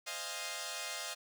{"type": "chord", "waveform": "5% pulse", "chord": "F minor seventh", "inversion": "second", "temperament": "equal", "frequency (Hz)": [523.3, 622.3, 698.5, 830.6], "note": ["C5", "Eb5", "F5", "Ab5"], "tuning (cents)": [0, 0, 0, 0], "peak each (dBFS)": [-35, -32, -32, -35], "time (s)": [0.06, 1.15], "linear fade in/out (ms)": 20, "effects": []}